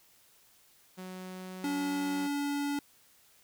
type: tone with pitch glide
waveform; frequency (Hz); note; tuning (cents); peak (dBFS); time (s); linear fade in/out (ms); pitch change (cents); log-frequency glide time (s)
sawtooth; 185 to 186.93; F#3 to F#3; 0 to +18; -37; 0.97-2.28; 20; +18; 1.32-2.04
type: tone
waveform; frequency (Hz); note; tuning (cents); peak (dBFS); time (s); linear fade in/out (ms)
square; 286; D4; -46; -31; 1.64-2.79; 2
effects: white hiss -63 dBFS RMS until 3.43 s